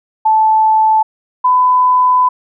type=tone pair in turn; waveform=sine; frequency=874 / 1003.4 Hz; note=A5 / B5; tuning=-12 / +27 cents; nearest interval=major second; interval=239 cents; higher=second; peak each=-7 dBFS; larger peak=neither; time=0.25-1.03 / 1.44-2.29 s; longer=second; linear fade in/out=10 ms; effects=none